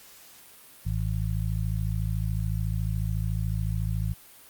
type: harmonic tone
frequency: 53.9 Hz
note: A1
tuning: 35 cents flat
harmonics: 1 / 2 / 3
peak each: -29 / -28 / -33 dBFS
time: 0.85-4.14 s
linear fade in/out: 20 ms
effects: white hiss -51 dBFS RMS until 4.49 s + Opus 48 kbps